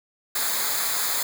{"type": "noise with comb filter", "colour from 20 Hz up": "white", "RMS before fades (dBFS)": -25, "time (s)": [0.35, 1.23], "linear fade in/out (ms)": 5, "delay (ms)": 0.35, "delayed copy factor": -0.75, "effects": []}